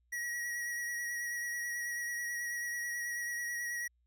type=tone with vibrato; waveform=square; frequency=1911 Hz; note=A#6; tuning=43 cents sharp; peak=-36 dBFS; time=0.12-3.88 s; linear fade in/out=10 ms; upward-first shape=sine; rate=9.2 Hz; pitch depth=22 cents each way; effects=added 60 Hz sine -70 dBFS peak until 4.06 s